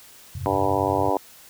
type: chord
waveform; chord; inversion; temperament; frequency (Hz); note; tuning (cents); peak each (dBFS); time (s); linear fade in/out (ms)
sine; F suspended second; none; equal; 87.31 / 98 / 130.81; F2 / G2 / C3; 0 / 0 / 0; -33; 0.35-1.1; 5
type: harmonic tone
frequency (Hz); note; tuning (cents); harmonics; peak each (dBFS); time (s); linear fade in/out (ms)
97.6; G2; -7; 3 / 4 / 5 / 6 / 7 / 8 / 9 / 10; -28 / -28 / -28 / -28 / -28 / -28 / -28 / -28; 0.46-1.17; 0
effects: white hiss -48 dBFS RMS until 1.49 s